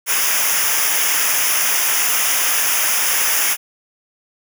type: noise with comb filter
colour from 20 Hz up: white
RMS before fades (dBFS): -17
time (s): 0.06-3.57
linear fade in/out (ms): 50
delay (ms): 0.24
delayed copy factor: -0.9
effects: none